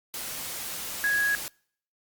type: tone in noise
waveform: sine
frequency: 1661.2 Hz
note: G#6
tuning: in tune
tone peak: -22 dBFS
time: 1.04-1.35 s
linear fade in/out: 0 ms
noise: white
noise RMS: -35 dBFS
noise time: 0.14-1.48 s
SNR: +10 dB
effects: noise-tail reverb RT60 0.6 s tail -26 dB re dry + Opus 48 kbps